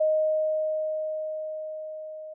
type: tone with level ramp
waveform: sine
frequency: 622.3 Hz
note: D#5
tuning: in tune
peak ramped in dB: -19 to -37 dBFS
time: 0-2.34 s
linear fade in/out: 10 ms
effects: none